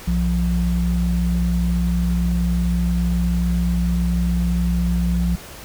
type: tone pair together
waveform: sine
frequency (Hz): 61.74 / 174.63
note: B1 / F3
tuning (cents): 0 / 0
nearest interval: octave + tritone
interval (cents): 1800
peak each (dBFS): -19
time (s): 0.07-5.36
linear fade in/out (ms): 10
effects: pink hiss -38 dBFS RMS until 5.64 s